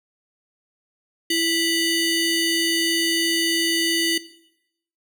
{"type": "ring-modulated tone", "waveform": "25% pulse", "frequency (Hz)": 1643, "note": "G#6", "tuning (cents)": -19, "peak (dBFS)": -12, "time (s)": [1.3, 4.18], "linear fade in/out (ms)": 5, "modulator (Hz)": 1310, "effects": ["noise-tail reverb RT60 0.8 s tail -17 dB re dry"]}